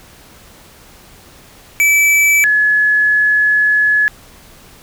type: tone pair in turn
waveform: square / sine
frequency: 2308 / 1702.3 Hz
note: D7 / G#6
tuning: -31 / +42 cents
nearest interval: perfect fourth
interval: 527 cents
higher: first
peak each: -9 dBFS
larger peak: neither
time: 1.8-2.44 / 2.44-4.08 s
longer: second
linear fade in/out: 0 ms
effects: pink hiss -42 dBFS RMS until 4.82 s